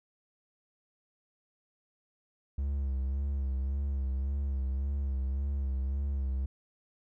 triangle tone with vibrato, 68 Hz, C#2, 33 cents flat, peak -27 dBFS, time 2.58-6.46 s, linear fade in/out 5 ms, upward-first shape sine, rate 1.8 Hz, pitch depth 56 cents each way, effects none

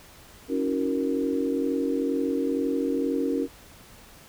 sine chord, D# minor seventh, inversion third, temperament equal with one note detuned, 277.2 / 319.3 / 370 / 466.2 Hz, C#4 / D#4 / F#4 / A#4, 0 / +45 / 0 / 0 cents, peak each -26 / -31 / -31 / -29 dBFS, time 0.48-3.48 s, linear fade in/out 50 ms, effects pink hiss -50 dBFS RMS until 4.28 s

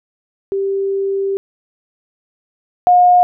sine tone pair in turn, 392 / 716.9 Hz, G4 / F5, 0 / +45 cents, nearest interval minor seventh, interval 1045 cents, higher second, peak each -15 / -6 dBFS, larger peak second, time 0.52-1.37 / 2.87-3.23 s, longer first, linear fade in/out 0 ms, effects none

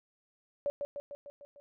sine tone with echo, 571 Hz, D5, 49 cents flat, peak -28 dBFS, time 0.66-0.7 s, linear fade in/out 0 ms, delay 150 ms, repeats 6, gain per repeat -4 dB, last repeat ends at 1.6 s, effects none

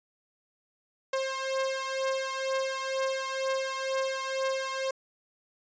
sawtooth beating tone pair, 531 / 533.1 Hz, C5 / C5, +25 / +32 cents, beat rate 2.1 Hz, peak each -27 / -29 dBFS, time 1.13-4.91 s, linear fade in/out 5 ms, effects resampled to 16000 Hz

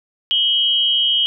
sine tone pair together, 2958 / 3217 Hz, F#7 / G7, -1 / +44 cents, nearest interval minor second, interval 145 cents, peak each -17 / -16 dBFS, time 0.31-1.26 s, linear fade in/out 0 ms, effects none

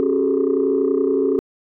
sine tone cluster, 273.3 / 373.3 / 402.9 / 434.6 Hz, C#4 / F#4 / G4 / A4, -24 / +15 / +48 / -21 cents, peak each -20 dBFS, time 0-1.39 s, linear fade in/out 0 ms, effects tanh soft clip ceiling -9 dBFS

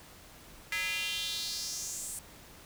square tone with high-pass filter sweep, 185 Hz, F#3, in tune, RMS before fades -36 dBFS, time 0.72-2.19 s, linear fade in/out 2 ms, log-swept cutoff 2000 to 9000 Hz, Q 3.6, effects pink hiss -53 dBFS RMS until 2.65 s

